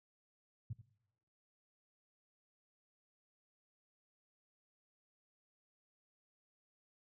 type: tone with echo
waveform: sine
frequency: 113 Hz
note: A2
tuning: 47 cents sharp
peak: -38 dBFS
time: 0.7-0.73 s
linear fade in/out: 5 ms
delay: 85 ms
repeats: 1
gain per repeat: -14 dB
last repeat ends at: 0.815 s
effects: noise-tail reverb RT60 1.0 s tail -22 dB re dry + high-pass 60 Hz 12 dB/octave